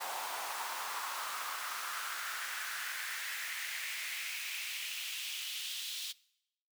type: noise with high-pass filter sweep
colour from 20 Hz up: pink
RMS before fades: -40 dBFS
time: 0-6.13 s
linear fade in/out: 20 ms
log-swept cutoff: 820 to 3500 Hz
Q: 2.9
effects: noise-tail reverb RT60 0.8 s tail -22 dB re dry